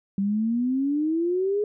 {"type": "exponential sweep", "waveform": "sine", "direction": "up", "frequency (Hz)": [193.6, 423.3], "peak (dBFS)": -21, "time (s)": [0.18, 1.64], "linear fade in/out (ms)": 2, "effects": []}